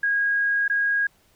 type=tone with dropouts; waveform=sine; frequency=1639 Hz; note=G#6; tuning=23 cents flat; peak=-19 dBFS; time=0.03-1.07 s; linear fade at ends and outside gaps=5 ms; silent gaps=0.68-0.698 s; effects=pink hiss -61 dBFS RMS until 1.35 s